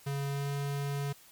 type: tone with pitch glide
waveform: square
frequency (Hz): 140 to 141.3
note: C#3 to C#3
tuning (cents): +18 to +34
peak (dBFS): -32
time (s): 0.06-1.13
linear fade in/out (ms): 10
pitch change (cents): +16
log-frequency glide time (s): 0.28-0.51
effects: white hiss -57 dBFS RMS until 1.31 s + MP3 96 kbps